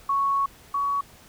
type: tone pair in turn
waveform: sine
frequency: 1108.7 / 1124.8 Hz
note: C#6 / C#6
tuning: 0 / +25 cents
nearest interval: unison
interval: 25 cents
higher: second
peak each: -20 / -22 dBFS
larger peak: first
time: 0.09-0.46 / 0.74-1.01 s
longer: first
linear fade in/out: 5 ms
effects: pink hiss -51 dBFS RMS until 1.28 s